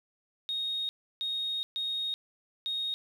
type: tone bursts at uneven times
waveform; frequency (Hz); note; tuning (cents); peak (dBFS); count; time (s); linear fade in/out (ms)
sine; 3729; A#7; 0; -29; 4; 0.49-0.89 / 1.21-1.63 / 1.76-2.14 / 2.66-2.94; 0
effects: tanh soft clip ceiling -25 dBFS + 10-bit